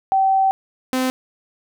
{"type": "tone pair in turn", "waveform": ["sine", "sawtooth"], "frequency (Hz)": [771, 257.7], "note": ["G5", "C4"], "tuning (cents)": [-29, -26], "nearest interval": "octave + perfect fifth", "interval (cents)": 1897, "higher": "first", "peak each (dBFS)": [-13, -14], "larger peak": "first", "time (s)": [[0.12, 0.51], [0.93, 1.1]], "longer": "first", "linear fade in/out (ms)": 0, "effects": []}